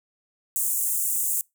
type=high-pass noise; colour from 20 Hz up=pink; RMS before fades=-25 dBFS; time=0.56-1.41 s; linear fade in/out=0 ms; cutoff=7300 Hz; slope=48 dB/octave; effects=noise-tail reverb RT60 0.2 s tail -25 dB re dry